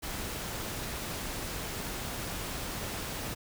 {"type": "noise", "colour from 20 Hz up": "pink", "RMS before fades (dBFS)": -37, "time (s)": [0.02, 3.35], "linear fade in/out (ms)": 20, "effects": []}